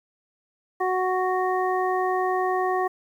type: harmonic tone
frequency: 370 Hz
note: F#4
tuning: in tune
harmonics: 1 / 2 / 3 / 5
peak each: -25 / -25 / -28 / -33 dBFS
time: 0.8-2.88 s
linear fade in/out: 10 ms
effects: 9-bit